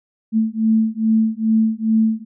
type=beating tone pair; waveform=sine; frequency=220 / 222.4 Hz; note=A3 / A3; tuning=0 / +19 cents; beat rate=2.4 Hz; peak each=-17 dBFS; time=0.32-2.25 s; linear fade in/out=50 ms; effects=none